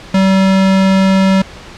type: tone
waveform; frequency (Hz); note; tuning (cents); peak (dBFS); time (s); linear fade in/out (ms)
square; 191.7; G3; -38; -8; 0.14-1.42; 5
effects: pink hiss -33 dBFS RMS until 1.77 s + low-pass 5000 Hz 12 dB/octave